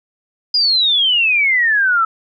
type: exponential sweep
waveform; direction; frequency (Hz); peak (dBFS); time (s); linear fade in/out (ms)
sine; down; 4978 to 1300; -11; 0.54-2.05; 5
effects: none